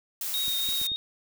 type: noise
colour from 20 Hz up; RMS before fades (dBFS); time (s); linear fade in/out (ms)
blue; -32; 0.21-0.87; 2
type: tone with vibrato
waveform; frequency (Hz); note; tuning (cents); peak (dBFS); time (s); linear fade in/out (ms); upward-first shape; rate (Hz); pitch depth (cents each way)
sine; 3738; A#7; +4; -27; 0.34-0.96; 0; triangle; 3.2; 22
type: clicks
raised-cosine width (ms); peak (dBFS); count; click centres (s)
3; -32; 4; 0.481 / 0.689 / 0.815 / 0.918
effects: none